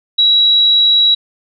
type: tone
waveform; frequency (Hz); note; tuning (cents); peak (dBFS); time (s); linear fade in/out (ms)
sine; 3885; B7; -29; -7; 0.18-1.15; 10
effects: none